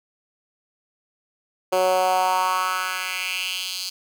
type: tone with high-pass filter sweep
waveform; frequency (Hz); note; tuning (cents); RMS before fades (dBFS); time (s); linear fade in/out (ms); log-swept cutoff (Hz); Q
10% pulse; 185; F#3; 0; -23; 1.72-3.9; 10; 470 to 4400; 3.1
effects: none